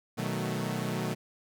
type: chord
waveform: sawtooth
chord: B dominant seventh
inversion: none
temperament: equal with one note detuned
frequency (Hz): 123.47 / 155.56 / 186.07 / 220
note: B2 / D#3 / F#3 / A3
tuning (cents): 0 / 0 / +10 / 0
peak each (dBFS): -32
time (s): 0.17-1.15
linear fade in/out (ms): 20
effects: none